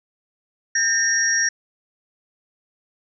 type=tone cluster; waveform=sine; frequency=1597 / 1821 / 5660 Hz; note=G6 / A#6 / F8; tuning=+32 / -41 / +22 cents; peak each=-26 / -20 / -20 dBFS; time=0.75-1.49 s; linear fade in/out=5 ms; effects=none